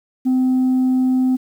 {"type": "tone", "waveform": "sine", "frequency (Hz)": 257, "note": "C4", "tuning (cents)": -31, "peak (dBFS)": -11, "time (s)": [0.25, 1.37], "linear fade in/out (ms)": 20, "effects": ["tanh soft clip ceiling -12 dBFS", "8-bit"]}